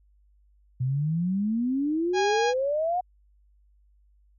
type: exponential sweep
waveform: sine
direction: up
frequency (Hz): 123.5 to 740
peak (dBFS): -23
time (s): 0.8-3.01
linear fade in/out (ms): 10
type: harmonic tone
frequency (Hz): 822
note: G#5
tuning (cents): -18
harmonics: 1 / 2 / 3 / 4 / 5 / 6 / 7 / 8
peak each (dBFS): -25 / -31 / -35 / -37 / -39 / -41 / -42 / -43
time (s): 2.13-2.54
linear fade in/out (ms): 50
effects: added 50 Hz sine -58 dBFS peak until 4.38 s